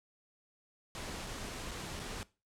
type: noise with dropouts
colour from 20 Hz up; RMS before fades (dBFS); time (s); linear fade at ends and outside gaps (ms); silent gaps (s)
pink; -42; 0.95-2.23; 0; 1.266-1.269 / 1.71-1.714 / 1.993-1.998
effects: noise-tail reverb RT60 0.3 s tail -20 dB re dry + low-pass 9000 Hz 12 dB/octave